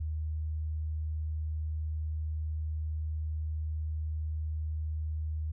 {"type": "tone", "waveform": "sine", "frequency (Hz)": 77.7, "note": "D#2", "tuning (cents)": -2, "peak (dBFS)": -31, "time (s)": [0, 5.52], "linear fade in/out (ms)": 10, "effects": []}